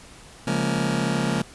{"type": "chord", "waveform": "sawtooth", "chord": "Bb minor seventh", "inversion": "first", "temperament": "just", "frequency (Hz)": [139.85, 174.81, 209.8, 233.1], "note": ["Db3", "F3", "Ab3", "Bb3"], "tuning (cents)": [16, 2, 18, 0], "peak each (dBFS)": -23, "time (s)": [0.47, 1.42], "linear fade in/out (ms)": 5, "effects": ["pink hiss -46 dBFS RMS until 1.54 s", "resampled to 24000 Hz"]}